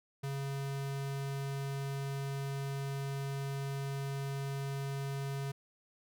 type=tone; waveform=square; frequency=138.1 Hz; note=C#3; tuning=6 cents flat; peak=-36 dBFS; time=0.23-5.52 s; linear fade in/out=10 ms; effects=none